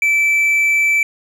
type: tone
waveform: triangle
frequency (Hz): 2321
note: D7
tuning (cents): -21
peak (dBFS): -10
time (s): 0.02-1.03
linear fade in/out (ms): 2
effects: none